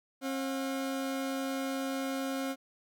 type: tone pair together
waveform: 30% pulse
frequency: 269 / 718.1 Hz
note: C4 / F5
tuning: +48 / +48 cents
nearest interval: octave + perfect fourth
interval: 1700 cents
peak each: -30 / -39 dBFS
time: 0.21-2.56 s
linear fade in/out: 50 ms
effects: none